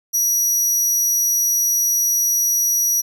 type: tone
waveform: sawtooth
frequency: 5800 Hz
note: F#8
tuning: 35 cents flat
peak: -13 dBFS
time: 0.13-3.02 s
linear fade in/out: 20 ms
effects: none